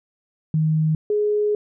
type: tone pair in turn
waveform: sine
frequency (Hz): 156.7 / 418.3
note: D#3 / G#4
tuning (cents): +13 / +12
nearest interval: octave + perfect fourth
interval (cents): 1699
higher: second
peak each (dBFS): -16 / -17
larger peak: first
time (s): 0.54-0.95 / 1.1-1.55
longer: second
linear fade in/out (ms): 2
effects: none